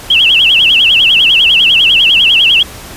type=tone with vibrato; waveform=sine; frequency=2960 Hz; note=F#7; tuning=in tune; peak=-4 dBFS; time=0.1-2.63 s; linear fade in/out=5 ms; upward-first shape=sine; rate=10 Hz; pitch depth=200 cents each way; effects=pink hiss -29 dBFS RMS until 2.96 s + resampled to 32000 Hz